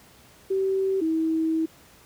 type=tone pair in turn; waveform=sine; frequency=384.7 / 321.6 Hz; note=G4 / E4; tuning=-33 / -43 cents; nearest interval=minor third; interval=310 cents; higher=first; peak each=-21 dBFS; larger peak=neither; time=0.5-1.01 / 1.01-1.66 s; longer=second; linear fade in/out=10 ms; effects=pink hiss -53 dBFS RMS until 2.05 s + high-pass 60 Hz 12 dB/octave